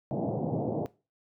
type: band-pass noise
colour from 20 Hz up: pink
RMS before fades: -31 dBFS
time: 0.11-0.86 s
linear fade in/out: 0 ms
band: 110 to 770 Hz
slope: 48 dB/octave
effects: noise-tail reverb RT60 0.3 s tail -19 dB re dry

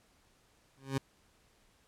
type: tone with exponential growth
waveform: 20% pulse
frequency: 135.1 Hz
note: C#3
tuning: 44 cents flat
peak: -23 dBFS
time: 0.77-0.98 s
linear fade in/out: 5 ms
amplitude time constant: 45 ms
effects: pink hiss -68 dBFS RMS until 1.87 s + low-pass 11000 Hz 12 dB/octave

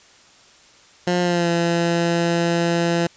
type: tone with pitch glide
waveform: 15% pulse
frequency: 177.6 to 170.07 Hz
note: F3 to F3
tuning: +29 to -46 cents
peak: -11 dBFS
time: 1.07-3.07 s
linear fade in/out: 5 ms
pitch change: -75 cents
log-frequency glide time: 1.21-1.49 s
effects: white hiss -50 dBFS RMS until 3.16 s + resampled to 16000 Hz

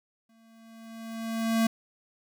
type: tone with exponential growth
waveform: square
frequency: 225.9 Hz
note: A3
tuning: 46 cents sharp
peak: -21 dBFS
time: 0.29-1.67 s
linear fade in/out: 5 ms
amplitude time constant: 300 ms
effects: none

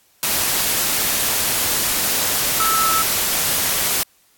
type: tone in noise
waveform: sine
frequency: 1312 Hz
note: E6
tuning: 9 cents flat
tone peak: -17 dBFS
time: 2.6-3.02 s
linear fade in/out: 0 ms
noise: white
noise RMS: -19 dBFS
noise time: 0.23-4.03 s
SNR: -1 dB
effects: white hiss -57 dBFS RMS until 4.37 s + AAC 64 kbps

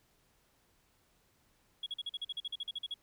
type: tone bursts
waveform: sine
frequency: 3336 Hz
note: G#7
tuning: 7 cents sharp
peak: -34 dBFS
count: 15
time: 1.83-2.941 s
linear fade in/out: 5 ms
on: 33 ms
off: 44 ms
effects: tanh soft clip ceiling -32 dBFS + pink hiss -71 dBFS RMS until 3.02 s

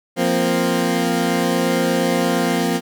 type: chord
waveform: 20% pulse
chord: F suspended fourth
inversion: none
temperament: equal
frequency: 174.61 / 233.1 / 261.6 Hz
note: F3 / Bb3 / C4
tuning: 0 / 0 / 0 cents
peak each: -16 dBFS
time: 0.16-2.81 s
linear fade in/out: 50 ms
effects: none

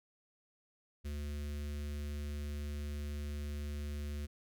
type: tone with notch filter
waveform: square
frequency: 73 Hz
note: D2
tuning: 10 cents flat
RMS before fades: -40 dBFS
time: 1.04-4.27 s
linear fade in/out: 20 ms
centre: 850 Hz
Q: 0.65
effects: none

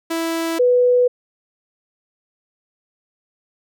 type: tone pair in turn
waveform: sawtooth / sine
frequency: 329.6 / 493.8 Hz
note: E4 / B4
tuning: 0 / 0 cents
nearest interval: perfect fifth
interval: 700 cents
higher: second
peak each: -16 / -11 dBFS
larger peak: second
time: 0.1-0.59 / 0.59-1.08 s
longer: neither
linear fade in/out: 10 ms
effects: none

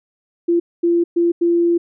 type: tone bursts at uneven times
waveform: sine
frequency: 342.4 Hz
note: F4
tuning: 34 cents flat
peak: -12 dBFS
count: 4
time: 0.48-0.6 / 0.83-1.04 / 1.16-1.32 / 1.41-1.78 s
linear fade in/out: 10 ms
effects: none

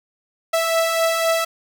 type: beating tone pair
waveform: sawtooth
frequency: 655 / 658.9 Hz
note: E5 / E5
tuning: -11 / -1 cents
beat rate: 3.9 Hz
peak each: -21 / -14 dBFS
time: 0.53-1.45 s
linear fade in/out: 10 ms
effects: none

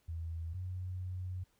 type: tone pair in turn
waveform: sine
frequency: 82.41 / 91.63 Hz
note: E2 / F#2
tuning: 0 / -16 cents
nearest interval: major second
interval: 184 cents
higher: second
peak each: -37 / -37 dBFS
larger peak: neither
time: 0.08-0.54 / 0.54-1.44 s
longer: second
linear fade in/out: 10 ms
effects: pink hiss -74 dBFS RMS until 1.59 s

